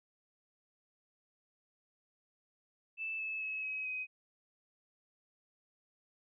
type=tone with pitch steps; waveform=sine; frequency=2637 / 2607 / 2577 / 2547 / 2518 Hz; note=E7 / E7 / E7 / D#7 / D#7; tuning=0 / -20 / -40 / +40 / +20 cents; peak=-36 dBFS; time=2.97-4.07 s; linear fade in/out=50 ms; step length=220 ms; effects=none